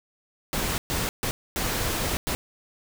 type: noise bursts at uneven times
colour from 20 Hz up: pink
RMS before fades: -27 dBFS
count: 5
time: 0.53-0.78 / 0.9-1.09 / 1.23-1.31 / 1.56-2.17 / 2.27-2.35 s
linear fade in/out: 0 ms
effects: none